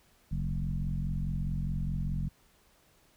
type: tone with frequency modulation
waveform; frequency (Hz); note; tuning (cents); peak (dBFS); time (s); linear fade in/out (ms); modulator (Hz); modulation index
sine; 98; G2; 0; -29; 0.31-2.29; 10; 44.8; 2
effects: pink hiss -65 dBFS RMS until 3.16 s